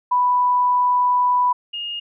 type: tone pair in turn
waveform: sine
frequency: 989 / 2845 Hz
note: B5 / F7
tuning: +2 / +31 cents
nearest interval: octave + tritone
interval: 1829 cents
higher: second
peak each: -14 / -25 dBFS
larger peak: first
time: 0.11-1.53 / 1.73-2 s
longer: first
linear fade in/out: 10 ms
effects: none